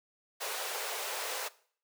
pink high-pass noise, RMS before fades -37 dBFS, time 0.4-1.49 s, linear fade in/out 20 ms, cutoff 430 Hz, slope 48 dB/octave, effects noise-tail reverb RT60 0.5 s tail -19 dB re dry

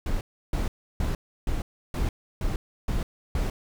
brown noise bursts, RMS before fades -26 dBFS, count 8, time 0.06-3.5 s, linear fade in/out 2 ms, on 150 ms, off 320 ms, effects none

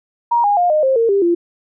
sine tone with pitch steps, 945 / 817.9 / 708 / 612.8 / 530.4 / 459 / 397.3 / 343.9 Hz, A#5 / G#5 / F5 / D#5 / C5 / A#4 / G4 / F4, +23 / -27 / +23 / -27 / +23 / -27 / +23 / -27 cents, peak -11 dBFS, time 0.31-1.35 s, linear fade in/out 10 ms, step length 130 ms, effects none

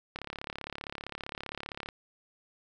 click train, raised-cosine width 0.3 ms, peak -21 dBFS, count 62, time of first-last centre 0.16-1.888 s, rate 35.3 Hz, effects none

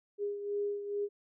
sine beating tone pair, 407.9 / 410.2 Hz, G#4 / G#4, -31 / -21 cents, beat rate 2.3 Hz, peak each -33 / -40 dBFS, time 0.18-1.09 s, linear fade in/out 50 ms, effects none

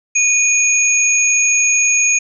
sine tone pair together, 2465 / 6611 Hz, D#7 / G#8, -17 / -9 cents, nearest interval octave + perfect fourth, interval 1708 cents, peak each -14 / -13 dBFS, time 0.15-2.19 s, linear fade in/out 10 ms, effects none

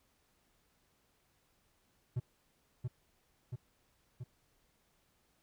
triangle tone with echo, 123.47 Hz, B2, in tune, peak -29 dBFS, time 2.16-2.2 s, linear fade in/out 10 ms, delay 680 ms, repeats 3, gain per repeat -3 dB, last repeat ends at 4.24 s, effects pink hiss -74 dBFS RMS until 5.42 s

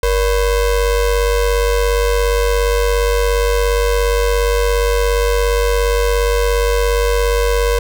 square ring-modulated tone, 261.6 Hz, C4, in tune, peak -10 dBFS, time 0.03-7.79 s, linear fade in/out 2 ms, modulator 213 Hz, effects none

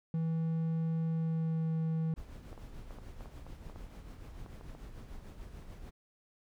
triangle tone with pitch glide, 162.7 to 161.11 Hz, E3 to E3, -22 to -39 cents, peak -28 dBFS, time 0.14-2.14 s, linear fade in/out 2 ms, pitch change -17 cents, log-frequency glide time 1.08-1.74 s
brown noise with tremolo, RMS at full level -45 dBFS, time 2.16-5.91 s, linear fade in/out 20 ms, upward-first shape triangle, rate 6.8 Hz, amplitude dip 50%
clicks, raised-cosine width 1 ms, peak -36 dBFS, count 12, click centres 2.529 / 2.578 / 2.908 / 2.986 / 3.208 / 3.258 / 3.466 / 3.698 / 3.76 / 4.462 / 4.611 / 4.75 s
effects none

